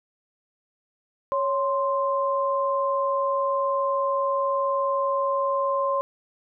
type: tone pair together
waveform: sine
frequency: 554.4 / 1046.5 Hz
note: C#5 / C6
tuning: 0 / 0 cents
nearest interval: major seventh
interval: 1100 cents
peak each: -24 dBFS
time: 1.32-6.01 s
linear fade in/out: 0 ms
effects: none